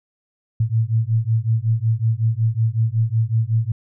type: beating tone pair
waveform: sine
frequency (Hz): 110 / 115.4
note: A2 / A#2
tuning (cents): 0 / -17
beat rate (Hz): 5.4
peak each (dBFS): -19 / -19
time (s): 0.6-3.72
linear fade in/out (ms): 5
effects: none